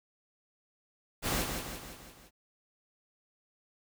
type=noise with echo; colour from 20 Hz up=pink; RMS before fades=-31 dBFS; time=1.22-1.46 s; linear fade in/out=50 ms; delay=170 ms; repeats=5; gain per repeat=-5 dB; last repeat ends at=2.31 s; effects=none